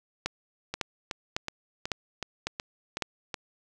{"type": "two click trains", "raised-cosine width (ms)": 0.2, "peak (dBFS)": [-15, -11], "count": [8, 6], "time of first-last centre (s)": [[0.74, 3.342], [0.26, 3.022]], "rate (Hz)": [2.69, 1.81], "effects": []}